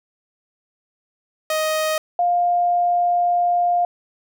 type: tone pair in turn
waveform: sawtooth / sine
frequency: 625 / 703.7 Hz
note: D#5 / F5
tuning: +8 / +13 cents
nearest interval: major second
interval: 205 cents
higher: second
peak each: -15 / -15 dBFS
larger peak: neither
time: 1.5-1.98 / 2.19-3.85 s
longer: second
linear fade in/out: 2 ms
effects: none

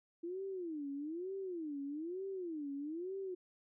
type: tone with vibrato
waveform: sine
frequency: 329.6 Hz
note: E4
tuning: in tune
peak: -39 dBFS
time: 0.23-3.35 s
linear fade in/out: 10 ms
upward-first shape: sine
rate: 1.1 Hz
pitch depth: 290 cents each way
effects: none

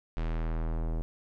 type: tone with low-pass filter sweep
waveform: square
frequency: 40.54 Hz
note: E1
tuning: 28 cents flat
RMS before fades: -31 dBFS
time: 0.17-1.02 s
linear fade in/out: 0 ms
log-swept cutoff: 3200 to 630 Hz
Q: 0.84
effects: 11-bit

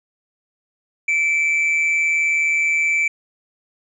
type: tone with amplitude modulation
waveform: triangle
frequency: 2322 Hz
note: D7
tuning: 20 cents flat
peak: -12 dBFS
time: 1.08-3.08 s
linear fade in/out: 5 ms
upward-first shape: sine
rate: 159 Hz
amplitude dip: 45%
effects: resampled to 22050 Hz

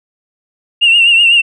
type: tone with vibrato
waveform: sine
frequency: 2772 Hz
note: F7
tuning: 14 cents flat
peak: -4 dBFS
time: 0.81-1.42 s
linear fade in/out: 20 ms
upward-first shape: triangle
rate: 8 Hz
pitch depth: 69 cents each way
effects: tanh soft clip ceiling -1 dBFS

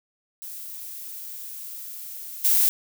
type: noise with level steps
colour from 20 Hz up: violet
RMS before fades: -37 / -19 dBFS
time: 0.42-2.69 s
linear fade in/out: 0 ms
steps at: 2.44 s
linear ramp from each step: 10 ms
effects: none

